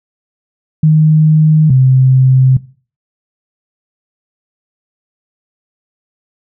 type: tone pair in turn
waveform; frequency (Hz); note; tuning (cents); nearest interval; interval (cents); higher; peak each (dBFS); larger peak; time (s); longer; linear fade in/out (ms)
sine; 155.4 / 130.68; D#3 / C3; -2 / -2; minor third; 300; first; -4; neither; 0.83-1.7 / 1.7-2.57; neither; 5
effects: noise-tail reverb RT60 0.4 s tail -19 dB re dry